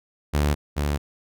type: tone pair in turn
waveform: sawtooth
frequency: 73.42 / 72.83 Hz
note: D2 / D2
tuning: 0 / -14 cents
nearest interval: unison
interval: 14 cents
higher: first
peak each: -15 / -18 dBFS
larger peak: first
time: 0.33-0.55 / 0.76-0.98 s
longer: neither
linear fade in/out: 20 ms
effects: none